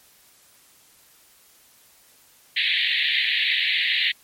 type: band-pass noise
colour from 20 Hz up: pink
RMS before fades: -22 dBFS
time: 2.56-4.12 s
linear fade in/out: 10 ms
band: 1800 to 4100 Hz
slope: 96 dB/octave
effects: white hiss -55 dBFS RMS until 4.23 s + MP3 64 kbps